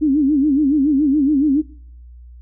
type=tone with vibrato; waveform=sine; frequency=286.8 Hz; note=D4; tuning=41 cents flat; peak=-12 dBFS; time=0.01-1.62 s; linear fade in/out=20 ms; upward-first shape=sine; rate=7.1 Hz; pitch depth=140 cents each way; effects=noise-tail reverb RT60 0.7 s tail -26 dB re dry + added 60 Hz sine -37 dBFS peak until 2.41 s